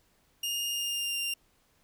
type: tone with pitch glide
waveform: sawtooth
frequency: 2832 to 2787 Hz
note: F7 to F7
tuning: +23 to -4 cents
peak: -27 dBFS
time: 0.43-1.34 s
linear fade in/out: 5 ms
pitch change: -27 cents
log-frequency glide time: 0.7-1.18 s
effects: pink hiss -68 dBFS RMS until 1.83 s